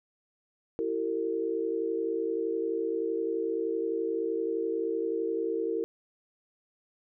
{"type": "tone cluster", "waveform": "sine", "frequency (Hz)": [332.4, 384.8, 455.7], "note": ["E4", "G4", "A#4"], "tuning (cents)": [15, -32, -39], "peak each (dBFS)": [-33, -34, -30], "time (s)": [0.79, 5.84], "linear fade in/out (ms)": 0, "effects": []}